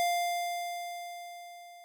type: tone with level ramp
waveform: square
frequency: 698.5 Hz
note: F5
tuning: in tune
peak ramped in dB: -26 to -50 dBFS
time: 0-1.84 s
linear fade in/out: 0 ms
effects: none